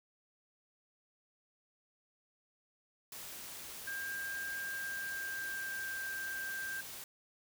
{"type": "noise", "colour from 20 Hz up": "white", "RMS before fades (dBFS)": -47, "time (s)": [3.12, 7.04], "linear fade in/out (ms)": 2}
{"type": "tone with pitch glide", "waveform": "sine", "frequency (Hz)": [1598, 1580.6], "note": ["G6", "G6"], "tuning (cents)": [33, 14], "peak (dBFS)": -38, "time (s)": [3.87, 6.81], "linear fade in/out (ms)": 5, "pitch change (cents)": -19, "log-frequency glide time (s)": [4.6, 5.92]}
{"effects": []}